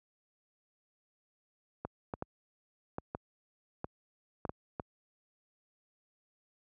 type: clicks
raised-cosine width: 1 ms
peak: -22 dBFS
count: 9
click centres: 1.85 / 2.138 / 2.224 / 2.984 / 3.149 / 3.844 / 4.452 / 4.494 / 4.798 s
effects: high-pass 60 Hz 12 dB/octave